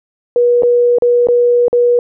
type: tone with dropouts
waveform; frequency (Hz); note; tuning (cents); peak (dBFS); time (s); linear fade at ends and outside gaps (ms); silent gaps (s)
sine; 483.1; B4; -38; -7; 0.36-1.99; 1; 0.623-0.633 / 0.985-1.022 / 1.271-1.286 / 1.682-1.729
effects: none